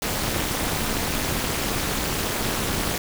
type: noise with amplitude modulation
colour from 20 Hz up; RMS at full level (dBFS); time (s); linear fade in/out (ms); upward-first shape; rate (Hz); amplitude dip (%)
pink; -21; 0.02-2.98; 2; sine; 247; 100
effects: none